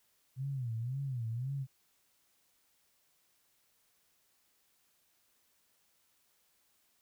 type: tone with vibrato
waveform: sine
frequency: 125.2 Hz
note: B2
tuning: 24 cents sharp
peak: -34 dBFS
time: 0.36-1.67 s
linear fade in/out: 50 ms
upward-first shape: sine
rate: 1.9 Hz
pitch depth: 190 cents each way
effects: white hiss -73 dBFS RMS until 7.01 s